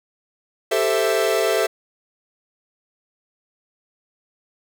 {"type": "chord", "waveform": "45% pulse", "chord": "A minor seventh", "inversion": "third", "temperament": "equal with one note detuned", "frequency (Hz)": [392, 442, 523.3, 659.3], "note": ["G4", "A4", "C5", "E5"], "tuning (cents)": [0, 8, 0, 0], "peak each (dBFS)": [-24, -22, -25, -22], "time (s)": [0.71, 1.67], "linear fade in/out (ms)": 10, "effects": []}